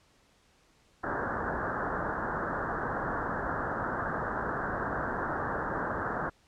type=low-pass noise; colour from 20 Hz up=white; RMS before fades=-33 dBFS; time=1.03-6.3 s; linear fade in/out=10 ms; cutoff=1700 Hz; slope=96 dB/octave; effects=pink hiss -65 dBFS RMS until 6.47 s + low-pass 8000 Hz 12 dB/octave